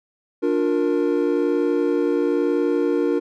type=chord; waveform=triangle; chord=Bb major; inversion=first; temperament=equal with one note detuned; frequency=293.7 / 354.7 / 466.2 Hz; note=D4 / F4 / Bb4; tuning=0 / +27 / 0 cents; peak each=-20 dBFS; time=0.42-3.2 s; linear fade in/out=20 ms; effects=none